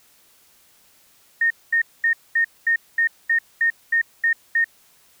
sine tone bursts, 1840 Hz, A#6, 23 cents flat, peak -15 dBFS, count 11, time 1.41-4.644 s, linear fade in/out 5 ms, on 94 ms, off 220 ms, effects white hiss -56 dBFS RMS until 5.2 s

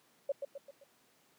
sine tone with echo, 558 Hz, C#5, 11 cents sharp, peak -29 dBFS, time 0.29-0.32 s, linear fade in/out 5 ms, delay 130 ms, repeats 4, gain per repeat -6 dB, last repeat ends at 0.84 s, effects pink hiss -68 dBFS RMS until 1.38 s + high-pass 200 Hz 12 dB/octave

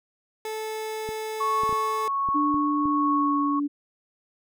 30% pulse tone, 436.2 Hz, A4, 15 cents flat, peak -27 dBFS, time 0.45-2.08 s, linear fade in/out 2 ms
clicks, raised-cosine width 3 ms, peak -25 dBFS, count 7, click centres 1.09 / 1.635 / 1.693 / 1.727 / 2.288 / 2.543 / 2.856 s
sine tone with tremolo, 1105 Hz, C#6, 6 cents flat, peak -21 dBFS, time 1.4-3.6 s, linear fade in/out 10 ms, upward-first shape triangle, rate 1.3 Hz, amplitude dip 40%
sine tone with pitch glide, 295.1 to 288.7 Hz, D4 to D4, +8 to -30 cents, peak -23 dBFS, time 2.34-3.68 s, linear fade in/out 20 ms, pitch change -38 cents, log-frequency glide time 2.92-3.38 s
effects none

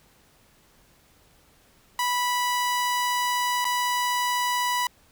sawtooth tone with dropouts, 984 Hz, B5, 7 cents flat, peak -19 dBFS, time 1.99-4.87 s, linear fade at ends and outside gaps 2 ms, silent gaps 3.645-3.651 s, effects pink hiss -59 dBFS RMS until 5.11 s

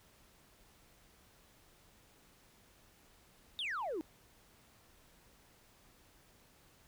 sine exponential sweep, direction down, 3748 to 293.7 Hz, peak -34 dBFS, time 3.59-4.01 s, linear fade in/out 0 ms, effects tanh soft clip ceiling -34 dBFS + pink hiss -65 dBFS RMS until 6.87 s

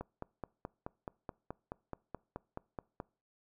click train, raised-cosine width 1 ms, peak -26 dBFS, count 15, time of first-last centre 0.01-3.001 s, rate 4.68 Hz, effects noise-tail reverb RT60 0.4 s tail -24 dB re dry

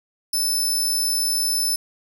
20% pulse tone, 5274 Hz, E8, in tune, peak -14 dBFS, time 0.33-1.76 s, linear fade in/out 5 ms, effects none

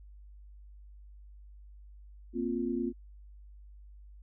sine chord, Bb suspended second, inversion none, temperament just, 233.1 / 262.2 / 349.6 Hz, Bb3 / C4 / F4, 0 / +4 / +2 cents, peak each -34 dBFS, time 2.33-2.93 s, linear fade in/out 50 ms, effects added 50 Hz sine -49 dBFS peak until 4.22 s

